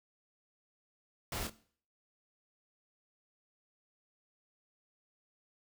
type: noise with echo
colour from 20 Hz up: pink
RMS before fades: -39 dBFS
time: 1.32-1.47 s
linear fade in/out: 2 ms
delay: 27 ms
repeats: 1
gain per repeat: -6 dB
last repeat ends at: 1.497 s
effects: noise-tail reverb RT60 0.5 s tail -18 dB re dry